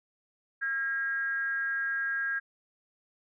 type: tone with frequency modulation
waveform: sine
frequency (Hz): 1624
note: G#6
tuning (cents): -39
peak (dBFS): -28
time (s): 0.61-2.4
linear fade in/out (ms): 20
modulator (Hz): 269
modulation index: 0.41
effects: none